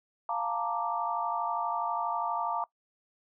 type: chord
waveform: sine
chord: Bb major seventh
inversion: second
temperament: equal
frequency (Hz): 698.5 / 880 / 932.3 / 1174.7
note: F5 / A5 / Bb5 / D6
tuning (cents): 0 / 0 / 0 / 0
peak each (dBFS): -35 / -36 / -33 / -34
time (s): 0.29-2.64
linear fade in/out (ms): 2
effects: noise-tail reverb RT60 0.1 s tail -20 dB re dry